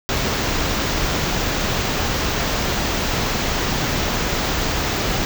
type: band-stop noise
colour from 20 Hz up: pink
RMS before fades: -21 dBFS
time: 0.09-5.25 s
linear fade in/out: 0 ms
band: 7100 to 15000 Hz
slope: 48 dB/octave
effects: none